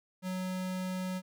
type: tone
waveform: square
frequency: 185 Hz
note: F#3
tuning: in tune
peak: -34 dBFS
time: 0.22-1.22 s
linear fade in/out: 50 ms
effects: none